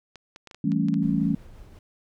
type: clicks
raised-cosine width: 0.2 ms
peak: -26 dBFS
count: 8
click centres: 0.157 / 0.361 / 0.473 / 0.512 / 0.546 / 0.719 / 0.885 / 0.941 s
type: chord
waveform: sine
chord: A dominant seventh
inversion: second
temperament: equal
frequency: 164.81 / 196 / 220 / 277.2 Hz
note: E3 / G3 / A3 / C#4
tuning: 0 / 0 / 0 / 0 cents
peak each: -26 dBFS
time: 0.64-1.35 s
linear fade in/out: 5 ms
type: noise with tremolo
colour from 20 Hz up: brown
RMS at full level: -44 dBFS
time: 1.02-1.79 s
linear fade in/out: 2 ms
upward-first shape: triangle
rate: 5.6 Hz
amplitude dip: 30%
effects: none